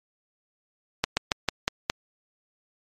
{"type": "slowing click train", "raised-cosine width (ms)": 0.2, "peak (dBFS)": -4, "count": 6, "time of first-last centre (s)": [1.04, 1.899], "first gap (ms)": 130, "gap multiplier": 1.14, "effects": ["MP3 64 kbps"]}